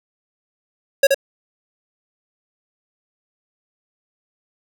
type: tone with echo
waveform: square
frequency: 550 Hz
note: C#5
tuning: 14 cents flat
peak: -9 dBFS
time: 1.03-1.07 s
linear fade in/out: 5 ms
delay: 75 ms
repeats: 1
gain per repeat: -4 dB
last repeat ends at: 1.145 s
effects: none